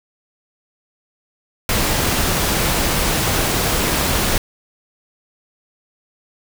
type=noise; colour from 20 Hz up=pink; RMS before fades=-18 dBFS; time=1.69-4.38 s; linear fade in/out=2 ms; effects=none